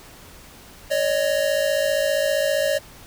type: tone pair together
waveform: square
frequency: 560 / 615.1 Hz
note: C#5 / D#5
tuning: +18 / -20 cents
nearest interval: major second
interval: 162 cents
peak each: -22 / -23 dBFS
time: 0.9-2.79 s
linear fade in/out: 20 ms
effects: pink hiss -45 dBFS RMS until 3.06 s